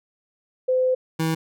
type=tone pair in turn; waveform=sine / 25% pulse; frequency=512 / 161.27 Hz; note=C5 / E3; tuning=-38 / -38 cents; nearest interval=octave + minor sixth; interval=2000 cents; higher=first; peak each=-17 dBFS; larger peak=neither; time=0.68-0.95 / 1.19-1.35 s; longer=first; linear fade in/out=10 ms; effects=none